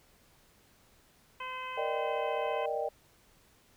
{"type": "harmonic tone", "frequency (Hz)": 513, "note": "C5", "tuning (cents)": -34, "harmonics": [1, 2, 3, 4, 5, 6], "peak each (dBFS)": [-49, -39, -48, -47, -44, -49], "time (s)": [1.4, 2.66], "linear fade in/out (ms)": 5}
{"type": "chord", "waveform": "sine", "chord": "Eb major seventh", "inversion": "second", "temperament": "equal", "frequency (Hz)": [466.2, 587.3, 622.3, 784], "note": ["Bb4", "D5", "Eb5", "G5"], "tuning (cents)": [0, 0, 0, 0], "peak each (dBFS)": -36, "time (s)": [1.77, 2.89], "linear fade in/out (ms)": 10}
{"effects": ["pink hiss -64 dBFS RMS until 3.76 s"]}